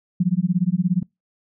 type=tone with tremolo; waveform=sine; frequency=179.8 Hz; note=F#3; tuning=49 cents flat; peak=-13 dBFS; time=0.2-1.03 s; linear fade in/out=5 ms; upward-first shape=sine; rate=17 Hz; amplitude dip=95%; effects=noise-tail reverb RT60 0.2 s tail -26 dB re dry